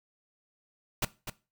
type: noise with echo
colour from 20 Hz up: pink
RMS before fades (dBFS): -28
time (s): 1.02-1.05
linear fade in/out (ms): 5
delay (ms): 250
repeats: 1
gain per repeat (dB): -9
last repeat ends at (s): 1.3
effects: noise-tail reverb RT60 0.3 s tail -19 dB re dry